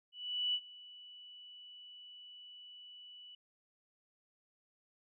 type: tone with ADSR envelope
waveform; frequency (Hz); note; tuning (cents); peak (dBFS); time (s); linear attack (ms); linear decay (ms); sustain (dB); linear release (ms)
sine; 2960; F#7; 0; -30; 0.12-3.35; 420; 58; -21; 4
effects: none